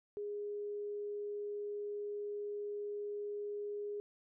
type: tone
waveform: sine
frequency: 412.4 Hz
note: G#4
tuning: 12 cents flat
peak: -38 dBFS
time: 0.17-4 s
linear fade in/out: 0 ms
effects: none